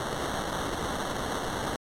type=noise with sample-and-hold; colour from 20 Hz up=blue; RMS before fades=-32 dBFS; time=0-1.76 s; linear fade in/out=2 ms; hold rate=2450 Hz; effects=low-pass 11000 Hz 12 dB/octave + AAC 64 kbps